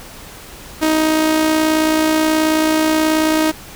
sawtooth tone with amplitude modulation, 313.6 Hz, D#4, 14 cents sharp, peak -7 dBFS, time 0.81-3.52 s, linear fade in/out 20 ms, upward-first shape sine, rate 58.6 Hz, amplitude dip 40%, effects pink hiss -36 dBFS RMS until 3.75 s

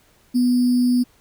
sine tone with sample-and-hold, 246.9 Hz, B3, in tune, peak -14 dBFS, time 0.34-1.04 s, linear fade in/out 20 ms, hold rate 4900 Hz, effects pink hiss -57 dBFS RMS until 1.2 s

